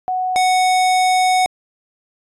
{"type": "tone pair in turn", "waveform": ["sine", "square"], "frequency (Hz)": [740, 740], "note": ["F#5", "F#5"], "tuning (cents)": [0, 0], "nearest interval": "unison", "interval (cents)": 0, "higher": "neither", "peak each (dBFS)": [-17, -13], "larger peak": "second", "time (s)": [[0.08, 0.36], [0.36, 1.46]], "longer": "second", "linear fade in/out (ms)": 0, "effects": ["resampled to 24000 Hz"]}